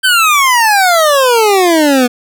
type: exponential sweep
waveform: 25% pulse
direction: down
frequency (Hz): 1568 to 240.7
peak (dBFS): -3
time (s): 0.03-2.08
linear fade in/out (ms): 20
effects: none